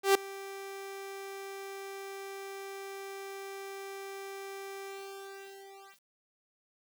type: tone with ADSR envelope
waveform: sawtooth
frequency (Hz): 391.8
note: G4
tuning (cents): -1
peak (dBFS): -15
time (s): 0.03-6.17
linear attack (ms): 120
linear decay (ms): 4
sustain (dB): -22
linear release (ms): 1300
effects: 9-bit